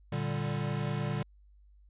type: chord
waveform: square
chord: G minor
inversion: first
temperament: equal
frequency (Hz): 116.54 / 146.83 / 196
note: Bb2 / D3 / G3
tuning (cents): 0 / 0 / 0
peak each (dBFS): -36 / -34 / -38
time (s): 0.12-1.23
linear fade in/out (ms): 5
effects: added 50 Hz sine -56 dBFS peak until 1.89 s + resampled to 8000 Hz